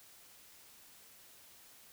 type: silence
effects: white hiss -59 dBFS RMS until 1.92 s